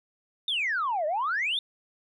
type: exponential two-way sweep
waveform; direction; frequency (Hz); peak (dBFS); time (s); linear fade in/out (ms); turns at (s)
sine; down then up; 3706 to 586 to 3706; -24; 0.48-1.59; 2; 1.06
effects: tanh soft clip ceiling -21 dBFS